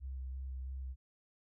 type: tone with vibrato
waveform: sine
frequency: 65.41 Hz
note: C2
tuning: in tune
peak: -39 dBFS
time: 0-0.96 s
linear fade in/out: 50 ms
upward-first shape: square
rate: 3 Hz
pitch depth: 16 cents each way
effects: none